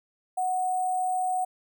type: tone with sample-and-hold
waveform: sine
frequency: 737 Hz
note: F#5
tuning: 7 cents flat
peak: -24 dBFS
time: 0.37-1.45 s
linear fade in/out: 10 ms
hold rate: 8820 Hz
effects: none